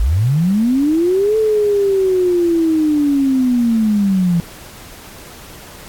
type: linear two-way sweep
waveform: sine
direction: up then down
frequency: 46.91 to 440.4 to 167.6 Hz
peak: -11 dBFS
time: 0-4.4 s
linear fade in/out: 0 ms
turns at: 1.37 s
effects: pink hiss -37 dBFS RMS until 5.88 s + AAC 64 kbps

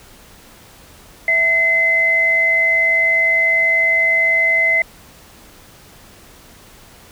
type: tone pair together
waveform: sine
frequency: 659.3 / 2050 Hz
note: E5 / C7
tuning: 0 / -36 cents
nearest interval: octave + minor sixth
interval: 1964 cents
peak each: -23 / -12 dBFS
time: 1.28-4.82 s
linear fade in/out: 2 ms
effects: pink hiss -44 dBFS RMS until 7.11 s

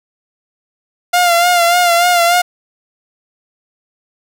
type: tone with vibrato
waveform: sawtooth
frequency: 698 Hz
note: F5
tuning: 1 cent flat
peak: -5 dBFS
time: 1.13-2.42 s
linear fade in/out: 10 ms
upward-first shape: sine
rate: 3.4 Hz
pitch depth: 45 cents each way
effects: none

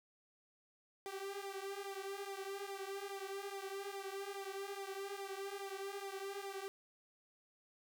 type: tone with flanger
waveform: sawtooth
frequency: 393.8 Hz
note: G4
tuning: 8 cents sharp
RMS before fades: -45 dBFS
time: 1.06-6.68 s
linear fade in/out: 0 ms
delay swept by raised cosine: 1.8 to 6.3 ms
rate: 2.4 Hz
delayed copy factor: -0.8
effects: none

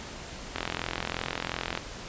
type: click train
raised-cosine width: 0.3 ms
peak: -13 dBFS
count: 53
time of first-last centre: 0.56-1.775 s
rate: 42.8 Hz
effects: pink hiss -41 dBFS RMS until 2.08 s + resampled to 16000 Hz

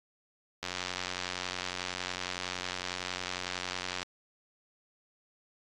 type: click train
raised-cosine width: 0.2 ms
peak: -17 dBFS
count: 310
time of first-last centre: 0.63-4.029 s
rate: 90.9 Hz
effects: AAC 32 kbps

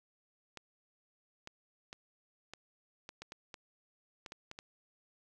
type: clicks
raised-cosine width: 0.2 ms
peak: -28 dBFS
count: 12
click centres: 0.573 / 1.474 / 1.929 / 2.536 / 3.091 / 3.22 / 3.321 / 3.542 / 4.262 / 4.321 / 4.514 / 4.589 s
effects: none

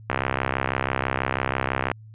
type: click train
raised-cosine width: 0.5 ms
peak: -7 dBFS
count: 121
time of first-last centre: 0.1-1.915 s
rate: 66.1 Hz
effects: added 109 Hz sine -42 dBFS peak until 2.14 s + resampled to 8000 Hz

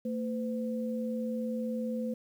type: tone pair together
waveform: sine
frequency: 226.3 / 508 Hz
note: A3 / B4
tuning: +49 / +49 cents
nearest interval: octave + major second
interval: 1400 cents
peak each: -32 / -36 dBFS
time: 0.05-2.14 s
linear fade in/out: 5 ms
effects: 10-bit

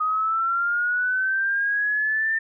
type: linear sweep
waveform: sine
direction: up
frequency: 1244.5 to 1800 Hz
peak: -20 dBFS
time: 0-2.39 s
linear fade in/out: 10 ms
effects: none

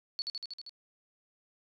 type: tone with echo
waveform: sine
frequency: 4435 Hz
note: C#8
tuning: in tune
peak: -31 dBFS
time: 0.19-0.22 s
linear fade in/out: 0 ms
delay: 79 ms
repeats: 6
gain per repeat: -2 dB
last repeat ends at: 0.694 s
effects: none

